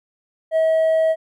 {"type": "tone with hard clipping", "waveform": "triangle", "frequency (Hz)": 642, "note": "E5", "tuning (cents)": -46, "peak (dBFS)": -13, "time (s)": [0.51, 1.16], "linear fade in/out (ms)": 50, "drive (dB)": 1, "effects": []}